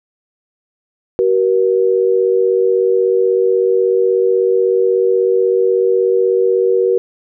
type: tone pair together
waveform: sine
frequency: 379.5 / 475.8 Hz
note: F#4 / A#4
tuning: +44 / +35 cents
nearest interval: major third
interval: 391 cents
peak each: -13 dBFS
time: 1.19-6.98 s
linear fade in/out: 0 ms
effects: none